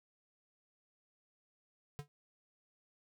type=tone with exponential decay; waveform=square; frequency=145.5 Hz; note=D3; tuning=16 cents flat; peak=-37 dBFS; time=1.99-2.08 s; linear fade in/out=0 ms; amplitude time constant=18 ms; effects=none